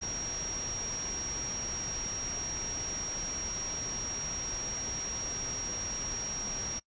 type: tone in noise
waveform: sine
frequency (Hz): 5640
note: F8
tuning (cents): +16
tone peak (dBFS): -35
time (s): 0.01-6.8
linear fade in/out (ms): 20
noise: pink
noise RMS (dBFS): -41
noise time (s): 0.01-6.8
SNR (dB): +3
effects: noise-tail reverb RT60 0.1 s tail -22 dB re dry + resampled to 16000 Hz

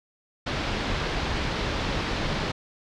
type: low-pass noise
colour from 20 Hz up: pink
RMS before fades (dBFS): -28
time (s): 0.46-2.52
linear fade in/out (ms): 10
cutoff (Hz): 4700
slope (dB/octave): 24
effects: none

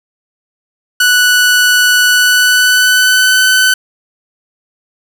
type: tone with pitch glide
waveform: sawtooth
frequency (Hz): 1480 to 1512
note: F#6 to F#6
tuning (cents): 0 to +37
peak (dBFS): -3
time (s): 1-3.74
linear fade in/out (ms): 5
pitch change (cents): +37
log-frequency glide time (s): 2.08-3.43
effects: none

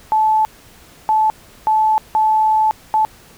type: tone bursts at uneven times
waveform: sine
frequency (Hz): 869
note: A5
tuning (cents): -22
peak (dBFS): -11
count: 5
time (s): 0.12-0.45 / 1.09-1.3 / 1.67-1.98 / 2.15-2.71 / 2.94-3.05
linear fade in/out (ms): 0
effects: pink hiss -45 dBFS RMS until 3.37 s

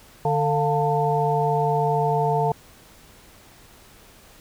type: harmonic tone with a mistuned harmonic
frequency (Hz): 148.9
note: D3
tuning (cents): +24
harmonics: 1 / 3 / 5 / 6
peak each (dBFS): -24 / -24 / -24 / -24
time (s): 0.25-2.52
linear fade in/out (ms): 2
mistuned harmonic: 5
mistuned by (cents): -100
effects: pink hiss -50 dBFS RMS until 4.4 s

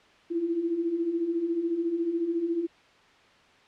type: beating tone pair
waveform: sine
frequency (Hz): 325.2 / 339.2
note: E4 / E4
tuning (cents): -23 / +50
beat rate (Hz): 14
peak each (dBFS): -33 / -26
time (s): 0.3-2.67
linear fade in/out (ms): 20
effects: white hiss -57 dBFS RMS until 3.67 s + low-pass 3000 Hz 12 dB/octave

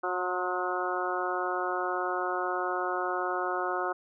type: harmonic tone with a mistuned harmonic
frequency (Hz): 181.6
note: F#3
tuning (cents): -32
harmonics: 2 / 3 / 4 / 5 / 6 / 7 / 8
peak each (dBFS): -34 / -37 / -34 / -39 / -37 / -34 / -37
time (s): 0.03-3.93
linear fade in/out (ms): 10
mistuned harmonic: 6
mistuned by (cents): -40
effects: none

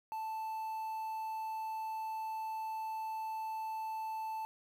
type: tone with quantisation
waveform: triangle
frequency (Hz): 880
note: A5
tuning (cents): 0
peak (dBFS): -35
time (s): 0.12-4.45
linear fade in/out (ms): 0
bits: 10
effects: none

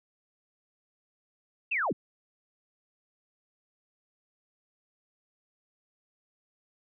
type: linear sweep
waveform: sine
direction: down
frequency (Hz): 2778 to 91.6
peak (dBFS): -26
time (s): 1.71-1.93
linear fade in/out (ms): 10
effects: none

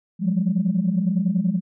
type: tone cluster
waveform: sine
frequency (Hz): 173.7 / 183.8 / 205.2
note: F3 / F#3 / G#3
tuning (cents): -9 / -11 / -21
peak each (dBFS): -22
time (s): 0.19-1.61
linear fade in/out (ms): 50
effects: tanh soft clip ceiling -11 dBFS

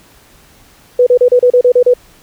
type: tone bursts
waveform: sine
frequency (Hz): 493.9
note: B4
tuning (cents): 0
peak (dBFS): -4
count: 9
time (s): 0.99-1.938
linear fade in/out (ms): 5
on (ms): 76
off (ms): 33
effects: pink hiss -45 dBFS RMS until 2.22 s

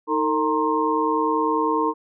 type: tone cluster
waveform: sine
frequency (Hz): 314.5 / 452.4 / 930 / 1060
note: D#4 / A4 / A#5 / C6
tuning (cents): +19 / +48 / -4 / +22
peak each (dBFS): -24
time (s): 0.07-1.94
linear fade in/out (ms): 50
effects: none

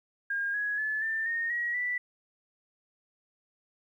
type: tone with pitch steps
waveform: sine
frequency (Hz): 1617 / 1671.1 / 1727.1 / 1784.9 / 1844.6 / 1906.4 / 1970.2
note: G#6 / G#6 / A6 / A6 / A#6 / A#6 / B6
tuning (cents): -47 / +10 / -33 / +24 / -19 / +38 / -5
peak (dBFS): -28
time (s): 0.3-1.98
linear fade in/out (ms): 5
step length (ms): 240
effects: 11-bit

